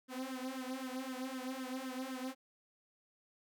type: tone with flanger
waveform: sawtooth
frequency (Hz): 259.4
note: C4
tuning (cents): -15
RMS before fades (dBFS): -42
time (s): 0.08-2.35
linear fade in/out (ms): 50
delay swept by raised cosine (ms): 0.58 to 3.68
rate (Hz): 3.9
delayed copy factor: +0.95
effects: none